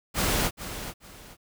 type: noise with echo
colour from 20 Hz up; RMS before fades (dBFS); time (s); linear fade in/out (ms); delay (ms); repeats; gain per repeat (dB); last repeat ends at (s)
pink; -25; 0.14-0.51; 50; 430; 2; -11; 1.37
effects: none